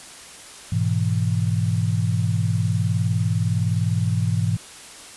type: chord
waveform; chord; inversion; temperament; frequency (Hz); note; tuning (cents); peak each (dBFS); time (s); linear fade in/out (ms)
sine; E major; first; equal; 103.83 / 123.47 / 164.81; G#2 / B2 / E3; 0 / 0 / 0; -21 / -24 / -24; 0.72-4.57; 5
effects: white hiss -41 dBFS RMS until 5.16 s + resampled to 24000 Hz